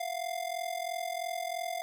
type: ring-modulated tone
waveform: square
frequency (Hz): 698.5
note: F5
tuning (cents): 0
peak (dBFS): -31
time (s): 0-1.82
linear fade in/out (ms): 0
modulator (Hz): 21.5
effects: none